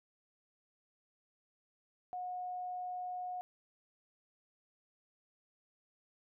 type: tone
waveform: sine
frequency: 726 Hz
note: F#5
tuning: 33 cents flat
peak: -38 dBFS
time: 2.13-3.41 s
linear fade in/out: 0 ms
effects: none